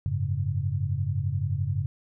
sine chord, F# suspended second, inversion none, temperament just, 92.5 / 104.06 / 138.75 Hz, F#2 / G#2 / C#3, 0 / +4 / +2 cents, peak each -29 dBFS, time 0.06-1.86 s, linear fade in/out 0 ms, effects none

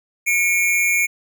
square tone pair together, 2200 / 2383 Hz, C#7 / D7, -14 / +25 cents, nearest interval minor second, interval 139 cents, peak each -19 dBFS, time 0.26-1.07 s, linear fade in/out 20 ms, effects none

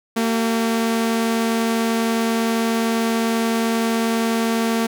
sawtooth tone pair together, 227.8 / 383.1 Hz, A#3 / G4, -40 / -40 cents, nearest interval major sixth, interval 900 cents, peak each -14 / -25 dBFS, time 0.16-4.87 s, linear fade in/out 10 ms, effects none

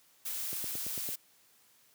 blue noise, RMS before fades -37 dBFS, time 0.25-1.16 s, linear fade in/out 10 ms
click train, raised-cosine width 2 ms, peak -31 dBFS, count 6, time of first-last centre 0.53-1.089 s, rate 8.94 Hz
effects white hiss -65 dBFS RMS until 1.94 s + high-pass 80 Hz 12 dB/octave

